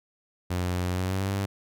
sawtooth tone with pitch glide, 89.9 to 98.6 Hz, F#2 to G2, -49 to +11 cents, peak -22 dBFS, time 0.5-1.46 s, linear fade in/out 10 ms, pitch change +160 cents, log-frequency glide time 0.9-1.31 s, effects none

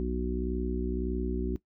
harmonic tone, 61.74 Hz, B1, in tune, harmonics 1 / 3 / 4 / 5 / 6, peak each -32 / -36 / -36 / -39 / -34 dBFS, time 0-1.56 s, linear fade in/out 0 ms, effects noise-tail reverb RT60 0.1 s tail -18 dB re dry

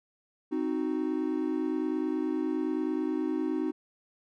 triangle chord, C diminished, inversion none, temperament equal, 261.6 / 311.1 / 370 Hz, C4 / Eb4 / Gb4, 0 / 0 / 0 cents, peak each -31 / -28 / -32 dBFS, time 0.51-3.72 s, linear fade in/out 20 ms, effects none

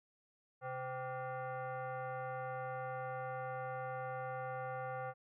sine tone with frequency modulation, 131 Hz, C3, 2 cents sharp, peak -39 dBFS, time 0.61-5.14 s, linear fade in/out 50 ms, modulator 647 Hz, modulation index 1.8, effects none

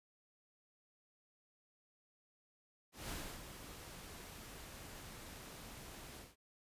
pink noise with ADSR envelope, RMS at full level -44 dBFS, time 2.92-6.36 s, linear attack 180 ms, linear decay 300 ms, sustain -8 dB, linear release 180 ms, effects resampled to 32000 Hz

